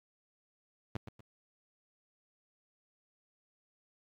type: tone with echo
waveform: sawtooth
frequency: 110.4 Hz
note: A2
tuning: 6 cents sharp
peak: -30 dBFS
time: 0.95-0.97 s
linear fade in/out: 5 ms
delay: 120 ms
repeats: 2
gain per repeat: -9 dB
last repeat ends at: 1.21 s
effects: low-pass 4000 Hz 12 dB/octave + 11-bit